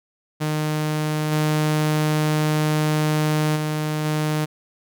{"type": "tone with level steps", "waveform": "sawtooth", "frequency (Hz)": 153.2, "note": "D#3", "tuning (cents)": -27, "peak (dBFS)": [-17, -14, -18, -16], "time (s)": [0.4, 4.46], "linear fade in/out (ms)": 20, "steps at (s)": [1.31, 3.55, 4.04], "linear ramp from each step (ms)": 20, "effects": []}